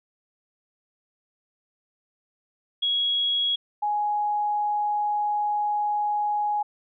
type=tone pair in turn; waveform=sine; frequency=3322 / 833.6 Hz; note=G#7 / G#5; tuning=0 / +6 cents; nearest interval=2 octaves; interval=2394 cents; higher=first; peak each=-21 / -22 dBFS; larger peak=first; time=2.82-3.56 / 3.82-6.63 s; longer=second; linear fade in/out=10 ms; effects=none